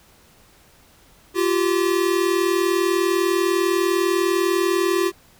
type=tone pair together; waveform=square; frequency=345.6 / 385.6 Hz; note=F4 / G4; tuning=-18 / -28 cents; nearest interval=major second; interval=190 cents; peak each=-21 dBFS; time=1.34-5.12 s; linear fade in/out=50 ms; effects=pink hiss -53 dBFS RMS until 5.39 s